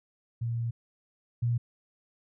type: tone pair in turn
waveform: sine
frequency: 116.8 / 118.98 Hz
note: A#2 / A#2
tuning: +4 / +36 cents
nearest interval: unison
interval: 32 cents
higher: second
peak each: -28 / -24 dBFS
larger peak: second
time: 0.41-0.71 / 1.42-1.58 s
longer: first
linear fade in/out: 10 ms
effects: none